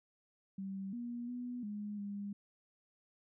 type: tone with pitch steps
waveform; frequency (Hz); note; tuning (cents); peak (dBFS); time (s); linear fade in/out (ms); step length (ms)
sine; 193.8 / 239.2 / 245.6 / 207.6 / 202.2; G3 / A#3 / B3 / G#3 / G#3; -20 / +45 / -9 / 0 / -46; -39; 0.58-2.33; 5; 350
effects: none